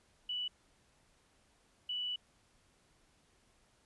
sine tone bursts at uneven times, 2960 Hz, F#7, in tune, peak -35 dBFS, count 2, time 0.29-0.48 / 1.89-2.16 s, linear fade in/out 5 ms, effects pink hiss -70 dBFS RMS until 3.85 s + resampled to 24000 Hz

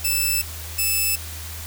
5% pulse tone pair in turn, 2637 / 2625 Hz, E7 / E7, 0 / -8 cents, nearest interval unison, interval 8 cents, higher first, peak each -10 dBFS, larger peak neither, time 0.04-0.42 / 0.78-1.16 s, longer neither, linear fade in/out 10 ms, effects added 80 Hz sine -34 dBFS peak until 1.66 s + white hiss -36 dBFS RMS until 1.66 s

